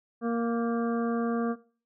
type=harmonic tone with a mistuned harmonic; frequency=233.1 Hz; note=A#3; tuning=in tune; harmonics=1 / 2 / 3 / 5 / 6 / 7; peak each=-27 / -31 / -37 / -38 / -46 / -46 dBFS; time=0.21-1.56 s; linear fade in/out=50 ms; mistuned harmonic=7; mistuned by=-34 cents; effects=noise-tail reverb RT60 0.4 s tail -18 dB re dry